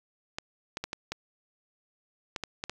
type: clicks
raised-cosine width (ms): 0.2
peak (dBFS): -16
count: 9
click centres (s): 0.385 / 0.771 / 0.84 / 0.931 / 1.12 / 2.362 / 2.437 / 2.639 / 2.696
effects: 8-bit